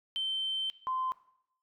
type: tone pair in turn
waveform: sine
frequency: 3100 / 1034.5 Hz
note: G7 / C6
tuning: -20 / -20 cents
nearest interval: octave + perfect fifth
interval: 1900 cents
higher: first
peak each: -29 / -29 dBFS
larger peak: neither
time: 0.16-0.7 / 0.87-1.12 s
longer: first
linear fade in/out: 0 ms
effects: noise-tail reverb RT60 0.7 s tail -17 dB re dry + tanh soft clip ceiling -25 dBFS